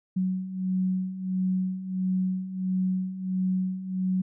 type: beating tone pair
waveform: sine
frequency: 185 / 186.5 Hz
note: F#3 / F#3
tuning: 0 / +14 cents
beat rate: 1.5 Hz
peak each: -31 / -26 dBFS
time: 0.16-4.22 s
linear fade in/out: 10 ms
effects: none